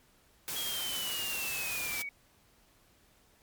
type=noise; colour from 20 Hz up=white; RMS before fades=-37 dBFS; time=0.48-2.02 s; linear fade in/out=0 ms
type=linear sweep; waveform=sine; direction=down; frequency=3300 to 2231 Hz; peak=-36 dBFS; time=0.56-2.09 s; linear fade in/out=2 ms
effects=pink hiss -65 dBFS RMS until 3.42 s + MP3 96 kbps